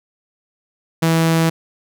sawtooth tone, 163.6 Hz, E3, 13 cents flat, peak -9 dBFS, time 1.02-1.5 s, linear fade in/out 10 ms, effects none

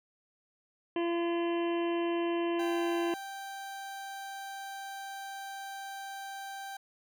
harmonic tone, 341.1 Hz, F4, 41 cents flat, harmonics 1 / 2 / 3 / 5 / 6 / 7 / 8 / 9, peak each -29 / -38 / -40 / -47 / -50 / -51 / -46 / -47 dBFS, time 0.96-3.14 s, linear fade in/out 2 ms
30% pulse tone, 784 Hz, G5, in tune, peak -37 dBFS, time 2.59-6.77 s, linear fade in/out 5 ms
effects none

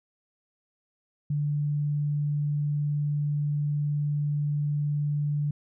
sine tone, 146.83 Hz, D3, in tune, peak -24 dBFS, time 1.3-5.51 s, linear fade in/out 5 ms, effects none

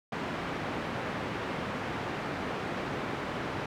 pink band-pass noise, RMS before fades -35 dBFS, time 0.12-3.66 s, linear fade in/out 5 ms, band 140 to 2100 Hz, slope 12 dB/octave, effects none

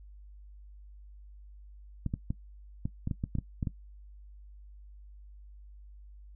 clicks, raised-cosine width 5 ms, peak -19 dBFS, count 11, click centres 2.063 / 2.139 / 2.305 / 2.855 / 3.074 / 3.112 / 3.239 / 3.353 / 3.386 / 3.628 / 3.672 s, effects noise-tail reverb RT60 0.1 s tail -17 dB re dry + added 50 Hz sine -48 dBFS peak until 6.35 s

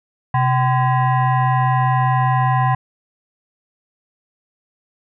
sine tone with frequency modulation, 130 Hz, C3, 11 cents flat, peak -13 dBFS, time 0.34-2.75 s, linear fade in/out 5 ms, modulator 895 Hz, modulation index 1.1, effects none

